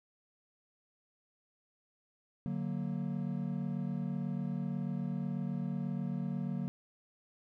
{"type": "chord", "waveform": "triangle", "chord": "D augmented", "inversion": "none", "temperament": "equal", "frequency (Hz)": [146.83, 185, 233.1], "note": ["D3", "F#3", "A#3"], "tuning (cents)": [0, 0, 0], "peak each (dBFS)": [-36, -35, -37], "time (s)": [2.46, 6.68], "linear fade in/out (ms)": 0, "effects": []}